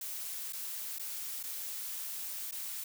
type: noise with dropouts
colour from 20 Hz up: blue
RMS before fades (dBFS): -40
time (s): 0.01-2.84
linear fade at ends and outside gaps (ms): 5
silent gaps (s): 0.525-0.531 / 0.986-0.994 / 1.43-1.436 / 2.512-2.521
effects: none